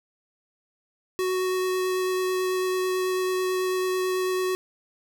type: tone with vibrato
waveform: square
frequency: 370.7 Hz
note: F#4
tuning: 3 cents sharp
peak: -24 dBFS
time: 1.19-4.55 s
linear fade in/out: 0 ms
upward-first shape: triangle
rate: 9.1 Hz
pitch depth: 10 cents each way
effects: none